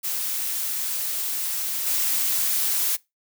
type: noise with level steps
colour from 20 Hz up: blue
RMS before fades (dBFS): -27 / -23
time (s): 0.03-2.97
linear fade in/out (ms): 20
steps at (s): 1.86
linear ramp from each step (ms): 10
effects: noise-tail reverb RT60 0.2 s tail -22 dB re dry